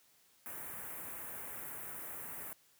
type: band-stop noise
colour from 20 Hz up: white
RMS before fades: -45 dBFS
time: 0.46-2.53 s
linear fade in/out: 0 ms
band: 2100 to 10000 Hz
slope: 24 dB/octave
effects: white hiss -68 dBFS RMS until 2.79 s + high-pass 60 Hz 12 dB/octave